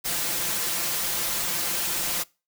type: noise with comb filter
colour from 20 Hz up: white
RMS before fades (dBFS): -27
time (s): 0.04-2.24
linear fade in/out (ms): 20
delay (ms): 5.8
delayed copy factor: +0.6
effects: noise-tail reverb RT60 0.3 s tail -24 dB re dry